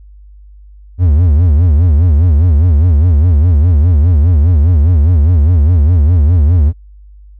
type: tone with vibrato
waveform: triangle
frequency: 80.4 Hz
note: E2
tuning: 43 cents flat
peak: -3 dBFS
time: 0.98-6.73 s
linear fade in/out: 50 ms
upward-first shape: sine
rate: 4.9 Hz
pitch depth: 220 cents each way
effects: added 50 Hz sine -34 dBFS peak until 7.39 s